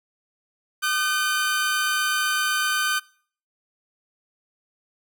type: tone pair together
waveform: sawtooth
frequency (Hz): 1212.8 / 1528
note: D#6 / G6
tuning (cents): -45 / -45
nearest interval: major third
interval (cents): 400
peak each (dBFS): -23 / -19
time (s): 0.82-3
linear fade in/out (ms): 20
effects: noise-tail reverb RT60 0.5 s tail -22 dB re dry